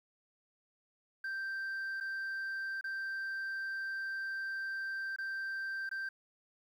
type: tone with dropouts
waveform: sine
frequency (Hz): 1568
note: G6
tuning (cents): 0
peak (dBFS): -33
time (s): 1.24-6.09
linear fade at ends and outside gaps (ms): 5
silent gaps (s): 2.002-2.008 / 2.811-2.841 / 5.162-5.185 / 5.892-5.913
effects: tanh soft clip ceiling -35 dBFS + 11-bit